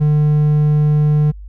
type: tone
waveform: triangle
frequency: 150 Hz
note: D3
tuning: 37 cents sharp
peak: -8 dBFS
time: 0-1.32 s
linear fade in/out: 20 ms
effects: added 50 Hz sine -30 dBFS peak until 1.48 s